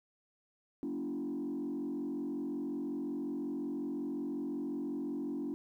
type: tone with frequency modulation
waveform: sine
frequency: 286.9 Hz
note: D4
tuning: 40 cents flat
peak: -33 dBFS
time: 0.83-5.54 s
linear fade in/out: 0 ms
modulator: 45.5 Hz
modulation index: 1.2
effects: tanh soft clip ceiling -32 dBFS + 12-bit